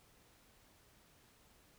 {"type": "silence", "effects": ["pink hiss -67 dBFS RMS until 1.78 s"]}